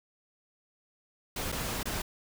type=noise with dropouts; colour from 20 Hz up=pink; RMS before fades=-34 dBFS; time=1.36-2.02 s; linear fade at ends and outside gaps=5 ms; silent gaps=1.519-1.523 / 1.831-1.855 s; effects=none